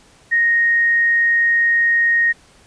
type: tone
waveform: sine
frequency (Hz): 1864.7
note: A#6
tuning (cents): 0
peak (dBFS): -12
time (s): 0.31-2.33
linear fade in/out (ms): 20
effects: pink hiss -50 dBFS RMS until 2.66 s + resampled to 22050 Hz